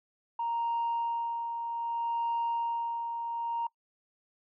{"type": "tone with tremolo", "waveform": "sine", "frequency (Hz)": 932.3, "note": "A#5", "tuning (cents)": 0, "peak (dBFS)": -26, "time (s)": [0.39, 3.67], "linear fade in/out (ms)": 5, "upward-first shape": "sine", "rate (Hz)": 0.63, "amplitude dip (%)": 50, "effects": ["noise-tail reverb RT60 0.1 s tail -24 dB re dry", "tanh soft clip ceiling -25 dBFS"]}